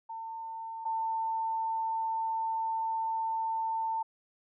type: tone pair in turn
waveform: sine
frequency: 901 / 896.1 Hz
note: A5 / A5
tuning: +41 / +31 cents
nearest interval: unison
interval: 10 cents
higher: first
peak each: -37 / -29 dBFS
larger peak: second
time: 0.09-0.85 / 0.85-4.03 s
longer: second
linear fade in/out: 10 ms
effects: none